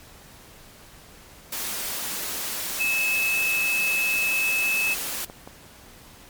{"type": "high-pass noise", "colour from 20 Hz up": "white", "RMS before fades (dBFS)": -30, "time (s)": [1.52, 5.25], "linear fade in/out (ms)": 5, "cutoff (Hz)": 160, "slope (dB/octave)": 96}
{"type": "tone", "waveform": "sine", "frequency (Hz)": 2599, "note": "E7", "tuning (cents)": -25, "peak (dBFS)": -21, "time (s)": [2.79, 4.95], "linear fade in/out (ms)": 20}
{"type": "clicks", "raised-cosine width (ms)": 1, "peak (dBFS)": -24, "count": 2, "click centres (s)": [5.299, 5.475]}
{"effects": ["pink hiss -48 dBFS RMS until 6.29 s", "MP3 96 kbps"]}